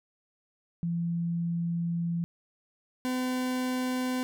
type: tone pair in turn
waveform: sine / 40% pulse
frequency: 169.8 / 254 Hz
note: F3 / B3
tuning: -48 / +49 cents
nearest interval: perfect fifth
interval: 697 cents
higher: second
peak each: -27 dBFS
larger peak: neither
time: 0.83-2.24 / 3.05-4.23 s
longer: first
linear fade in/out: 0 ms
effects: none